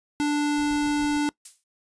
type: tone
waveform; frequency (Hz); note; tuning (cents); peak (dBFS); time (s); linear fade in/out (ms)
square; 293.7; D4; 0; -22; 0.2-1.29; 0
type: noise with tremolo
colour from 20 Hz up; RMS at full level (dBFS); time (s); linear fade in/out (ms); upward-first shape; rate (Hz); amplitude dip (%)
brown; -41; 0.56-1.21; 50; sine; 7; 70
type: noise with exponential decay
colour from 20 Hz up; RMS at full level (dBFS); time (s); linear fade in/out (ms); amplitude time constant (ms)
violet; -32; 1.45-1.64; 5; 41
effects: noise-tail reverb RT60 0.1 s tail -22 dB re dry + resampled to 22050 Hz